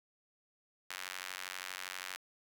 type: tone with high-pass filter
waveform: sawtooth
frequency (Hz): 92.5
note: F#2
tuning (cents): 0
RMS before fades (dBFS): -44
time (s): 0.9-2.17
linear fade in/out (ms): 5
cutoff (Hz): 1700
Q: 1.1
effects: 10-bit